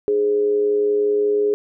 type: tone with amplitude modulation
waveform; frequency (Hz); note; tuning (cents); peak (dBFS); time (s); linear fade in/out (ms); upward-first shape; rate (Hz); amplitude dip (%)
sine; 415.9; G#4; +2; -13; 0.08-1.54; 0; sine; 111; 45
effects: none